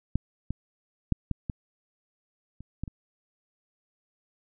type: clicks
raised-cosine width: 5 ms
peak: -12 / -18 / -10 / -15 / -18 / -30 / -19 / -26 dBFS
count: 8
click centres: 0.156 / 0.506 / 1.123 / 1.313 / 1.498 / 2.606 / 2.836 / 2.878 s
effects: none